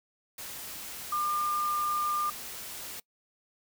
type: tone in noise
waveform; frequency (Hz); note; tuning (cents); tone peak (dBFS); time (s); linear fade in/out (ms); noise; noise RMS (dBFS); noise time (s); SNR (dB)
sine; 1200; D6; +37; -27; 1.12-2.3; 5; white; -41; 0.38-3; +11
effects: noise-tail reverb RT60 0.1 s tail -24 dB re dry